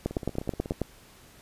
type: two click trains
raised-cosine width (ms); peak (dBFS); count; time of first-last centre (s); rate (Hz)
2; -13 / -23; 8 / 11; 0.06-0.817 / 0.11-0.72; 9.25 / 16.4
effects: pink hiss -54 dBFS RMS until 1.41 s + resampled to 32000 Hz